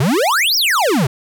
square exponential two-way sweep, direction up then down, 116.54 to 5790 to 116.54 Hz, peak -13 dBFS, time 0-1.07 s, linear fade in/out 5 ms, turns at 0.56 s, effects none

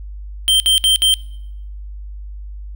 square tone bursts, 3136 Hz, G7, in tune, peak -11 dBFS, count 4, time 0.48-1.14 s, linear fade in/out 0 ms, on 120 ms, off 60 ms, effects noise-tail reverb RT60 0.8 s tail -22 dB re dry + added 50 Hz sine -28 dBFS peak until 2.75 s

